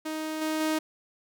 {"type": "tone with level steps", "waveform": "sawtooth", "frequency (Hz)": 312.7, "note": "D#4", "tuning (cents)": 9, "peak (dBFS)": [-27, -23, -21], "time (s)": [0.05, 0.79], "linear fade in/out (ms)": 10, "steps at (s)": [0.41, 0.6], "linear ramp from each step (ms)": 10, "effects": []}